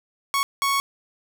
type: tone bursts at uneven times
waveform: sawtooth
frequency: 1108.7 Hz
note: C#6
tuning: in tune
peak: -16 dBFS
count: 2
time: 0.34-0.43 / 0.62-0.8 s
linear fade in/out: 0 ms
effects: none